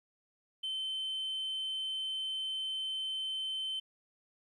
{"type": "tone", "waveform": "sine", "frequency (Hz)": 3080, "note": "G7", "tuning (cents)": -31, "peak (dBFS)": -32, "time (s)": [0.63, 3.8], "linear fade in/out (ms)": 10, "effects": ["tanh soft clip ceiling -32 dBFS", "12-bit"]}